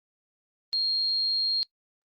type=tone; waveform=sine; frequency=4235 Hz; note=C8; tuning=20 cents sharp; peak=-23 dBFS; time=0.73-1.63 s; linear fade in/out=0 ms; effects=noise-tail reverb RT60 0.1 s tail -24 dB re dry + Opus 32 kbps